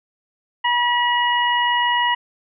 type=harmonic tone; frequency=966 Hz; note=B5; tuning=39 cents flat; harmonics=1 / 2 / 3; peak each=-18 / -21 / -23 dBFS; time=0.64-2.15 s; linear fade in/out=10 ms; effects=none